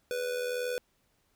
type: tone with amplitude modulation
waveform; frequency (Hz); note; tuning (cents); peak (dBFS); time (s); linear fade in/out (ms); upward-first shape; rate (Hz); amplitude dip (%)
square; 493.9; B4; 0; -29; 0.11-0.78; 0; sine; 81.2; 55
effects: pink hiss -72 dBFS RMS until 1.35 s